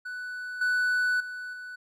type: tone with level steps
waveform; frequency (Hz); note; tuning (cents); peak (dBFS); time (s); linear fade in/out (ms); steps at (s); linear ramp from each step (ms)
triangle; 1488; F#6; +9; -32 / -21 / -33 / -36; 0.05-1.76; 10; 0.61 / 1.2 / 1.53; 5
effects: none